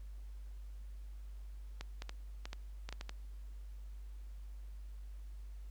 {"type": "clicks", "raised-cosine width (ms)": 0.2, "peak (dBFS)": -26, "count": 9, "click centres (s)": [1.81, 2.021, 2.094, 2.455, 2.531, 2.89, 2.926, 3.011, 3.094], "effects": ["added 50 Hz sine -45 dBFS peak until 5.7 s", "pink hiss -70 dBFS RMS until 5.7 s"]}